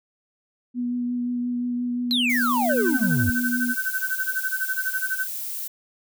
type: tone with vibrato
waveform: sine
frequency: 244.1 Hz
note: B3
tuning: 20 cents flat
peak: -23 dBFS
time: 0.74-3.75 s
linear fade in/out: 50 ms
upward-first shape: triangle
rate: 5.7 Hz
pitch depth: 15 cents each way
type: exponential sweep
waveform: triangle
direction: down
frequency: 4186 to 88.4 Hz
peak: -19 dBFS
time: 2.11-3.3 s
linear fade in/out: 0 ms
type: noise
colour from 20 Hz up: violet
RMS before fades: -31 dBFS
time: 2.29-5.68 s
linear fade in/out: 10 ms
type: tone with tremolo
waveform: sine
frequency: 1528 Hz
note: G6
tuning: 45 cents flat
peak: -21 dBFS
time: 2.69-5.27 s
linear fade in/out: 10 ms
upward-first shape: sine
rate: 12 Hz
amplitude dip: 95%
effects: none